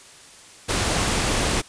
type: noise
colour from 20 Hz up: pink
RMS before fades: -22 dBFS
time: 0.68-1.62 s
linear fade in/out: 20 ms
effects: white hiss -46 dBFS RMS until 1.68 s + resampled to 22050 Hz